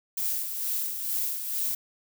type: noise with tremolo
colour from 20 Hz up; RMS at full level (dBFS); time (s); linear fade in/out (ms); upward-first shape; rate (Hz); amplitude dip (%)
violet; -28; 0.17-1.75; 5; sine; 2.2; 50
effects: none